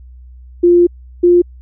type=tone pair in turn; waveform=sine; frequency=349.2 / 351.4 Hz; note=F4 / F4; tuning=0 / +11 cents; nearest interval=unison; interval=11 cents; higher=second; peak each=-5 dBFS; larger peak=neither; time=0.63-0.87 / 1.23-1.42 s; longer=first; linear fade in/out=10 ms; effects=added 62 Hz sine -34 dBFS peak until 1.61 s